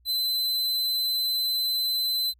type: tone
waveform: 45% pulse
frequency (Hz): 4045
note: B7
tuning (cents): +41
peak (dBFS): -23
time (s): 0.05-2.34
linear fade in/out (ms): 50
effects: added 60 Hz sine -58 dBFS peak until 2.39 s